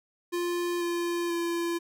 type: tone with pitch steps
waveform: square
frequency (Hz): 349.2 / 345 / 340.8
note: F4 / F4 / F4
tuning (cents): 0 / -21 / -42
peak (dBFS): -28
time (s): 0.32-1.79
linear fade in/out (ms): 20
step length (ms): 490
effects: none